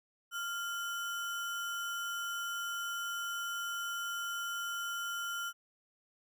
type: tone with sample-and-hold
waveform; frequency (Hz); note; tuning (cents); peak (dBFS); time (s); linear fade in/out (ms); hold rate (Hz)
sine; 1392; F6; -6; -35; 0.31-5.53; 50; 4410
effects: none